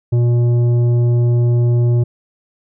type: tone with tanh clipping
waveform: triangle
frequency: 120 Hz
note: B2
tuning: 49 cents flat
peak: -12 dBFS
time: 0.12-2.04 s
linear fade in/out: 10 ms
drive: 13 dB
effects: none